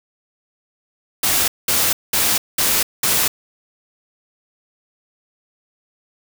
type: noise bursts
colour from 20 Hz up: white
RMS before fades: -17 dBFS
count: 5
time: 1.23-3.28 s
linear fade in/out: 5 ms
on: 250 ms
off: 200 ms
effects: none